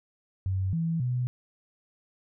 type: tone with pitch steps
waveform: sine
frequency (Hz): 94.8 / 165 / 124.6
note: F#2 / E3 / B2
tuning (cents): +43 / +2 / +16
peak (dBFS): -25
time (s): 0.46-1.27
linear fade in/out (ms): 0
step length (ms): 270
effects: none